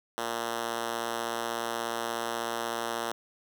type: tone with high-pass filter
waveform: 5% pulse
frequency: 116.54 Hz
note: A#2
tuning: in tune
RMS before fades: -33 dBFS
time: 0.18-3.12 s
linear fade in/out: 0 ms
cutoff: 310 Hz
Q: 0.7
effects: none